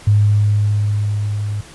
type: tone with level ramp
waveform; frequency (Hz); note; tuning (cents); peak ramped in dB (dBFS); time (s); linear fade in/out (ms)
sine; 103.83; G#2; 0; -8 to -19; 0.07-1.61; 5
effects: pink hiss -40 dBFS RMS until 1.74 s + resampled to 24000 Hz